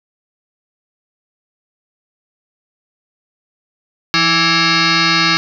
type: tone with frequency modulation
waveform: sine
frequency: 1318.5 Hz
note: E6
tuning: in tune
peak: -10 dBFS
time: 4.14-5.37 s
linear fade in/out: 0 ms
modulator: 496 Hz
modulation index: 7.4
effects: none